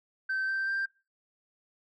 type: tone with pitch steps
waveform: sine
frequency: 1547 / 1563.2 / 1579.5 Hz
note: G6 / G6 / G6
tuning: -23 / -5 / +13 cents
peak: -26 dBFS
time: 0.29-0.86 s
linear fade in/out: 10 ms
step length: 190 ms
effects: noise-tail reverb RT60 0.3 s tail -21 dB re dry + tanh soft clip ceiling -26 dBFS